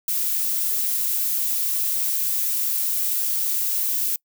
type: noise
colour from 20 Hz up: violet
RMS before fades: -23 dBFS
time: 0.08-4.16 s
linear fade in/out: 2 ms
effects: noise-tail reverb RT60 0.1 s tail -26 dB re dry